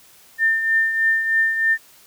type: tone with tremolo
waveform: sine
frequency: 1800 Hz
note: A6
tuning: 39 cents sharp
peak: -13 dBFS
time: 0.38-1.78 s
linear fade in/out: 50 ms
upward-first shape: triangle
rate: 3.2 Hz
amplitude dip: 60%
effects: white hiss -50 dBFS RMS until 2.06 s